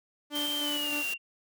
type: tone with tremolo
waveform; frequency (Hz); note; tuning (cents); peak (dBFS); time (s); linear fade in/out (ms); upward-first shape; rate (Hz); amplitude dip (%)
sawtooth; 293.7; D4; 0; -30; 0.3-1.04; 50; square; 3.2; 35
type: tone with pitch glide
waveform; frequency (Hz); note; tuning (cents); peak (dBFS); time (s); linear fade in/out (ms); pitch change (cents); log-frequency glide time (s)
sine; 3140 to 2765; G7 to F7; +2 to -18; -30; 0.32-1.18; 50; -220; 0.59-0.93
type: high-pass noise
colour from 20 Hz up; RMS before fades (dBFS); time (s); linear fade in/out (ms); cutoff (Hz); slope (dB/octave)
white; -39; 0.35-1.14; 5; 150; 96
effects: none